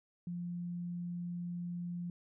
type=tone; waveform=sine; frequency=174.61 Hz; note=F3; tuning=in tune; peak=-37 dBFS; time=0.27-2.1 s; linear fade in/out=2 ms; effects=none